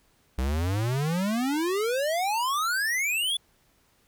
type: exponential sweep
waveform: square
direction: up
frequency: 61.4 to 3496 Hz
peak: -25 dBFS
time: 0.38-3.37 s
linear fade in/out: 5 ms
effects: pink hiss -65 dBFS RMS until 4.07 s